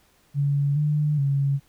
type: tone with pitch steps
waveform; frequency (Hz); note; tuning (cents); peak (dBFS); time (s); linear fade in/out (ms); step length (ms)
sine; 142 / 149.5 / 139.3; C#3 / D3 / C#3; +42 / +31 / +9; -19; 0.34-1.6; 50; 420
effects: pink hiss -61 dBFS RMS until 1.68 s